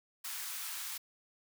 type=high-pass noise; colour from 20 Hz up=white; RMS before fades=-41 dBFS; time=0.24-0.98 s; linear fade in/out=10 ms; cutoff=930 Hz; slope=24 dB/octave; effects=none